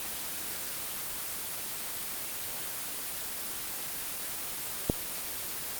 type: click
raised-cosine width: 2 ms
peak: -10 dBFS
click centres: 4.899 s
effects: white hiss -36 dBFS RMS until 5.79 s + Opus 24 kbps